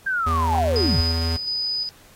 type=linear sweep; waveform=sine; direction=down; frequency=1610 to 43.65 Hz; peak=-20 dBFS; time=0.06-1.02 s; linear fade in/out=10 ms
type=tone with pitch glide; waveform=square; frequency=81.5 to 82.64 Hz; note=E2 to E2; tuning=-19 to +5 cents; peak=-22 dBFS; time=0.26-1.37 s; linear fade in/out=10 ms; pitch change=+24 cents; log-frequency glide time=0.67-0.87 s
type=tone with tremolo; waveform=sine; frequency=4978 Hz; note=D#8; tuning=in tune; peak=-22 dBFS; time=0.76-1.89 s; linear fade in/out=0 ms; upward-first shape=square; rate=1.4 Hz; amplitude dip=40%
effects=pink hiss -51 dBFS RMS until 2.15 s + AAC 48 kbps